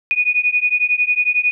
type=beating tone pair; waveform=sine; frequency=2464 / 2475 Hz; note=D#7 / D#7; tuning=-17 / -10 cents; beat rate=11 Hz; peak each=-17 dBFS; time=0.11-1.51 s; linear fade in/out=0 ms; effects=none

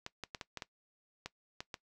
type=clicks; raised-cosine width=0.2 ms; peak=-23 dBFS; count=9; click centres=0.064 / 0.237 / 0.348 / 0.412 / 0.573 / 0.622 / 1.26 / 1.605 / 1.742 s; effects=noise-tail reverb RT60 0.1 s tail -19 dB re dry

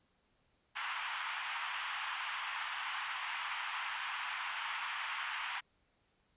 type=band-pass noise; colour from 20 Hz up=pink; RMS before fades=-40 dBFS; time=0.75-5.61 s; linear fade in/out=20 ms; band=880 to 3300 Hz; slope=48 dB/octave; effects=pink hiss -75 dBFS RMS until 6.36 s + resampled to 8000 Hz

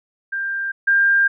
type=tone pair in turn; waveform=sine; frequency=1589 / 1597.5 Hz; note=G6 / G6; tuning=+23 / +32 cents; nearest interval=unison; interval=9 cents; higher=second; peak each=-21 / -12 dBFS; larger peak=second; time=0.32-0.72 / 0.87-1.28 s; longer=second; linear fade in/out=10 ms; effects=none

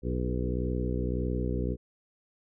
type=harmonic tone with a mistuned harmonic; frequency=61.74 Hz; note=B1; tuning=in tune; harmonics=1 / 2 / 3 / 4 / 5 / 6 / 7 / 8; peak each=-31 / -34 / -36 / -37 / -38 / -39 / -39 / -40 dBFS; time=0.02-1.77 s; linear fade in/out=50 ms; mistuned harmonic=7; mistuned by=-22 cents; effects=none

